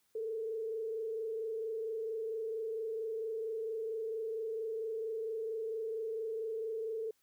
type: tone with frequency modulation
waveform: sine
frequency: 445 Hz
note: A4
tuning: 20 cents sharp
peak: -35 dBFS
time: 0.15-7.11 s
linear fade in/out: 5 ms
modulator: 24.4 Hz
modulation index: 0.57
effects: white hiss -75 dBFS RMS until 7.22 s